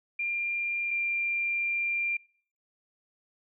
sine tone pair in turn, 2392 / 2382 Hz, D7 / D7, +31 / +24 cents, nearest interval unison, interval 7 cents, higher first, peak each -28 / -26 dBFS, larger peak second, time 0.19-0.91 / 0.91-2.17 s, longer second, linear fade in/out 5 ms, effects noise-tail reverb RT60 0.5 s tail -25 dB re dry

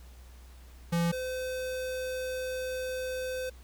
square tone pair in turn, 170 / 512.2 Hz, F3 / C5, -46 / -37 cents, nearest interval octave + perfect fifth, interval 1909 cents, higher second, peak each -26 / -33 dBFS, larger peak first, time 0.92-1.12 / 1.12-3.5 s, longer second, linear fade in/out 10 ms, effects added 62 Hz sine -48 dBFS peak until 3.63 s + pink hiss -59 dBFS RMS until 3.63 s

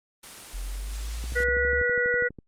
white noise, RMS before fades -41 dBFS, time 0.23-1.44 s, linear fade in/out 5 ms
sine linear sweep, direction up, 42.32 to 70.6 Hz, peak -30 dBFS, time 0.53-1.83 s, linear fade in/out 20 ms
click train, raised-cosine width 3 ms, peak -28 dBFS, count 15, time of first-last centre 1.24-2.388 s, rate 12.2 Hz
harmonic tone, 486.9 Hz, B4, 25 cents flat, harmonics 1 / 3 / 4, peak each -26 / -26 / -26 dBFS, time 1.35-2.29 s, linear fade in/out 20 ms
effects low-pass 10000 Hz 12 dB/octave + Opus 24 kbps

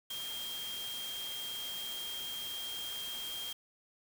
sine tone in noise, 3211 Hz, G7, 41 cents sharp, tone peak -39 dBFS, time 0.1-3.53 s, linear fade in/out 5 ms, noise white, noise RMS -45 dBFS, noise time 0.1-3.53 s, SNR +3 dB, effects none

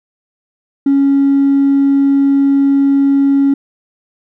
sine tone with hard clipping, 277.2 Hz, C#4, in tune, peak -8 dBFS, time 0.86-3.54 s, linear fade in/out 5 ms, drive 1 dB, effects none

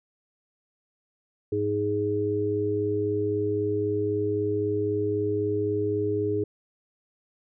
harmonic tone, 103.83 Hz, G#2, in tune, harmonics 1 / 3 / 4, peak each -31 / -30 / -25 dBFS, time 1.52-6.44 s, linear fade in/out 5 ms, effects none

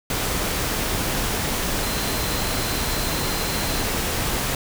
sine tone in noise, 4100 Hz, C8, 36 cents flat, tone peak -34 dBFS, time 1.83-3.82 s, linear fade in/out 2 ms, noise pink, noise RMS -24 dBFS, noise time 0.1-4.55 s, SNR -13 dB, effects none

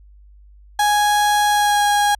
35% pulse tone with pitch glide, 830.6 to 822.5 Hz, G#5 to G#5, 0 to -17 cents, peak -12 dBFS, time 0.79-2.15 s, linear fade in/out 5 ms, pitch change -17 cents, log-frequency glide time 1.49-1.84 s, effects added 50 Hz sine -43 dBFS peak until 2.19 s + resampled to 32000 Hz

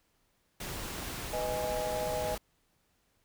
pink noise, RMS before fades -39 dBFS, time 0.6-2.38 s, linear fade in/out 5 ms
sine chord, G# minor, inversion first, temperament just, 498.4 / 623 / 830.6 Hz, B4 / D#5 / G#5, +16 / +2 / 0 cents, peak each -37 / -34 / -37 dBFS, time 1.33-2.35 s, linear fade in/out 2 ms
effects pink hiss -73 dBFS RMS until 3.24 s

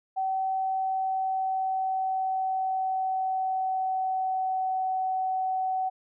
sine tone with pitch glide, 763 to 753.4 Hz, G5 to F#5, -47 to +31 cents, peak -25 dBFS, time 0.16-5.9 s, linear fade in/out 20 ms, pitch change -22 cents, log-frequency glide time 0.55-4.9 s, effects none

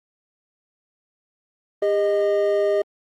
triangle tone pair together, 402.2 / 619.8 Hz, G4 / D#5, +44 / -7 cents, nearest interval perfect fifth, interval 749 cents, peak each -18 dBFS, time 1.82-2.82 s, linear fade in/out 5 ms, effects Opus 24 kbps

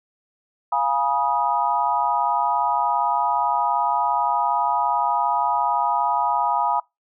sine chord, F half-diminished seventh, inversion none, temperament equal with one note detuned, 698.5 / 830.6 / 968 / 1244.5 Hz, F5 / Ab5 / Cb6 / Eb6, 0 / 0 / -35 / 0 cents, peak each -27 / -23 / -21 / -26 dBFS, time 0.72-6.8 s, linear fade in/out 5 ms, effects noise-tail reverb RT60 0.2 s tail -25 dB re dry

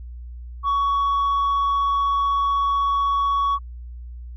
sine tone, 1121 Hz, C#6, 19 cents sharp, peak -15 dBFS, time 0.63-3.59 s, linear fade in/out 50 ms, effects tanh soft clip ceiling -17 dBFS + added 60 Hz sine -33 dBFS peak until 4.36 s

